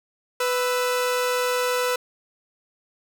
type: tone pair together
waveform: sawtooth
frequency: 496.9 / 1318.5 Hz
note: B4 / E6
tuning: +11 / 0 cents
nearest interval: octave + perfect fourth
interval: 1689 cents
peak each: -18 / -25 dBFS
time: 0.4-1.96 s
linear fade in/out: 5 ms
effects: none